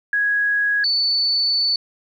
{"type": "tone pair in turn", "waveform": "sine", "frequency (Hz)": [1661.2, 4486], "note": ["G#6", "C#8"], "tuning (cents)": [0, 20], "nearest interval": "octave + perfect fourth", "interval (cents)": 1720, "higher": "second", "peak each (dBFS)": -16, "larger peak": "neither", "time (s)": [[0.13, 0.84], [0.84, 1.76]], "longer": "second", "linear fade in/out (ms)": 2, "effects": ["9-bit"]}